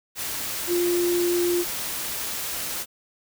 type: tone in noise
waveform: sine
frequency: 350 Hz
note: F4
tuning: 4 cents sharp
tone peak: -20 dBFS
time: 0.67-1.65 s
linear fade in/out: 50 ms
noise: white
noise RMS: -30 dBFS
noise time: 0.15-2.86 s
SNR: +7 dB
effects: none